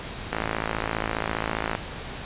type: click train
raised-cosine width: 0.5 ms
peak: -10 dBFS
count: 79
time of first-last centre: 0.33-1.751 s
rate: 54.9 Hz
effects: pink hiss -36 dBFS RMS until 2.25 s + resampled to 8000 Hz